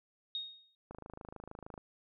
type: tone with exponential decay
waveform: sine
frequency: 3729 Hz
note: A#7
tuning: in tune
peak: -33 dBFS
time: 0.35-0.75 s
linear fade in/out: 1 ms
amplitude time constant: 85 ms
type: click train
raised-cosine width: 1 ms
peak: -32 dBFS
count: 24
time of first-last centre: 0.91-1.778 s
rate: 26.5 Hz
effects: none